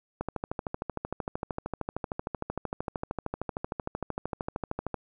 click train, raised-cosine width 1 ms, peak -17 dBFS, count 63, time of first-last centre 0.21-4.943 s, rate 13.1 Hz, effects none

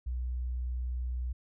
sine tone, 61.8 Hz, B1, 2 cents sharp, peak -31 dBFS, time 0.06-1.33 s, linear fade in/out 10 ms, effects none

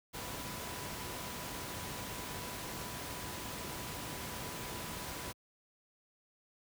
sine tone in noise, 987.8 Hz, B5, in tune, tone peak -51 dBFS, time 0.13-5.33 s, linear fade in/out 20 ms, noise pink, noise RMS -42 dBFS, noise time 0.13-5.33 s, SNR -12 dB, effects high-pass 60 Hz 12 dB/octave

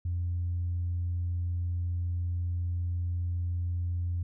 sine tone, 87.31 Hz, F2, in tune, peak -27 dBFS, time 0.05-4.23 s, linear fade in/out 5 ms, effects tanh soft clip ceiling -24 dBFS

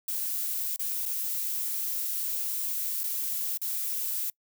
violet noise with dropouts, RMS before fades -31 dBFS, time 0.08-4.3 s, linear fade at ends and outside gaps 2 ms, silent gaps 0.762-0.794 / 1.055-1.06 / 3.034-3.039 / 3.575-3.616 s, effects noise-tail reverb RT60 0.1 s tail -26 dB re dry

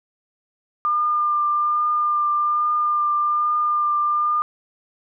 sine tone with vibrato, 1200 Hz, D6, 37 cents sharp, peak -17 dBFS, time 0.85-4.42 s, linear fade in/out 0 ms, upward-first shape triangle, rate 1.2 Hz, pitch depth 16 cents each way, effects none

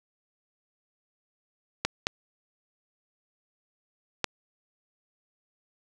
clicks, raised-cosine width 0.2 ms, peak -7 dBFS, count 3, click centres 1.85 / 2.069 / 4.243 s, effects none

